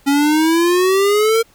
square exponential sweep, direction up, 276.3 to 461.1 Hz, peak -12 dBFS, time 0.06-1.43 s, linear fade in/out 20 ms, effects pink hiss -52 dBFS RMS until 1.54 s

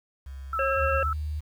sine tone with pitch glide, 67.6 to 66.63 Hz, C#2 to C2, -43 to +32 cents, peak -36 dBFS, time 0.26-1.09 s, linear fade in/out 5 ms, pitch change -25 cents, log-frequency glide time 0.53-0.93 s
sine tone with vibrato, 1318.5 Hz, E6, in tune, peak -26 dBFS, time 0.53-1.13 s, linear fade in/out 2 ms, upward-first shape sine, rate 17 Hz, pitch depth 28 cents each way
harmonic tone, 542 Hz, C#5, 39 cents flat, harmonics 1 / 3 / 5, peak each -26 / -31 / -33 dBFS, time 0.59-1.03 s, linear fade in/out 2 ms
sine tone, 75.7 Hz, D#2, 47 cents flat, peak -28 dBFS, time 0.76-1.41 s, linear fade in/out 20 ms
effects 9-bit

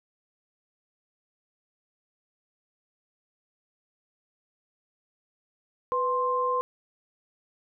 sine tone pair together, 496.9 / 1049 Hz, B4 / C6, +11 / +4 cents, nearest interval octave + minor second, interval 1293 cents, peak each -28 / -25 dBFS, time 5.92-6.61 s, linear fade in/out 0 ms, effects none

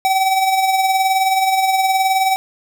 square tone with tremolo, 765 Hz, G5, 42 cents flat, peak -12 dBFS, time 0.05-2.36 s, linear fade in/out 0 ms, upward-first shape sine, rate 19 Hz, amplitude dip 45%, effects none

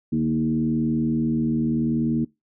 sine tone with frequency modulation, 233.1 Hz, A#3, in tune, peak -19 dBFS, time 0.12-2.25 s, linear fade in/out 10 ms, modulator 80.6 Hz, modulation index 0.95, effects noise-tail reverb RT60 0.2 s tail -22 dB re dry

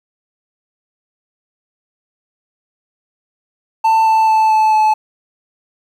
triangle tone with pitch steps, 890 / 883.3 / 876.7 / 870.2 / 863.7 Hz, A5 / A5 / A5 / A5 / A5, +20 / +6 / -7 / -19 / -32 cents, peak -7 dBFS, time 3.84-4.94 s, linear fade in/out 10 ms, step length 220 ms, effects 8-bit

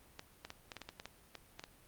clicks, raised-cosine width 0.2 ms, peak -27 dBFS, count 12, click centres 0.194 / 0.45 / 0.504 / 0.718 / 0.767 / 0.817 / 0.89 / 0.999 / 1.056 / 1.353 / 1.595 / 1.639 s, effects pink hiss -63 dBFS RMS until 1.87 s + Opus 32 kbps

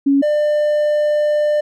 sine / triangle tone pair in turn, 278 / 597.3 Hz, C#4 / D5, +5 / +29 cents, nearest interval octave + minor second, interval 1324 cents, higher second, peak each -10 / -11 dBFS, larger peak first, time 0.06-0.22 / 0.22-1.61 s, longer second, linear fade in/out 10 ms, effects none

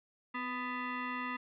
sine tone with frequency modulation, 493.9 Hz, B4, in tune, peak -35 dBFS, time 0.34-1.37 s, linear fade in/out 10 ms, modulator 746 Hz, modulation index 2.6, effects none

